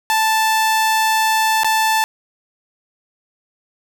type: tone with dropouts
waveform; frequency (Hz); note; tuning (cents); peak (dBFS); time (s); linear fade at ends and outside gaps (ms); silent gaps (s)
sawtooth; 880; A5; 0; -10; 0.1-2.04; 0; 1.634-1.645
effects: none